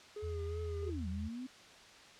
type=tone with vibrato; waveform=triangle; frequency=415.3 Hz; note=G#4; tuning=in tune; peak=-39 dBFS; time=0.16-0.9 s; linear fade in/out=5 ms; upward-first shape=triangle; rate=2.8 Hz; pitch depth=58 cents each way
type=tone with pitch glide; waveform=sine; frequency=82.3 to 81.64 Hz; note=E2 to E2; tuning=-2 to -16 cents; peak=-38 dBFS; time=0.22-1.29 s; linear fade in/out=20 ms; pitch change=-14 cents; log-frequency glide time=0.33-0.75 s
type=linear two-way sweep; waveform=sine; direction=down then up; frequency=424.9 to 181.3 to 263.2 Hz; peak=-40 dBFS; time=0.82-1.47 s; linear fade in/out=10 ms; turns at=1.08 s
effects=white hiss -56 dBFS RMS until 2.19 s + low-pass 5000 Hz 12 dB/octave